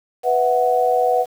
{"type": "chord", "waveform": "sine", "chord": "B suspended fourth", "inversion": "none", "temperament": "equal", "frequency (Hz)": [493.9, 659.3, 740], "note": ["B4", "E5", "F#5"], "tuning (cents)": [0, 0, 0], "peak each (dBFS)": [-18, -22, -17], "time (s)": [0.23, 1.26], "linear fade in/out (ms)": 50, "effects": ["7-bit"]}